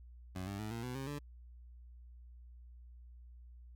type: tone with pitch steps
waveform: 20% pulse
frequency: 92.5 / 99.71 / 107.49 / 115.87 / 124.91 / 134.65 / 145.15 Hz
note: F#2 / G2 / A2 / A#2 / B2 / C#3 / D3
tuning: 0 / +30 / -40 / -10 / +20 / -50 / -20 cents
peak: -35 dBFS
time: 0.35-1.19 s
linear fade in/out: 10 ms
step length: 120 ms
effects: added 60 Hz sine -52 dBFS peak until 3.75 s